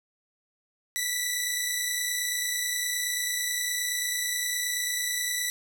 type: tone pair together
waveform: 10% pulse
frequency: 1946.1 / 1975.5 Hz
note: B6 / B6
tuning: -26 / 0 cents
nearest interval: unison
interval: 26 cents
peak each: -24 / -19 dBFS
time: 0.96-5.5 s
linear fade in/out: 0 ms
effects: none